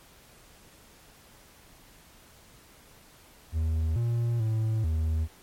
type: tone with pitch steps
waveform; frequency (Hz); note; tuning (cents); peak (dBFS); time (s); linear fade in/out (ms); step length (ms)
triangle; 79.8 / 117.7 / 110.5 / 79.4; D#2 / A#2 / A2 / D#2; +44 / +17 / +8 / +36; -22; 3.52-5.28; 50; 440
effects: pink hiss -55 dBFS RMS until 5.42 s + MP3 64 kbps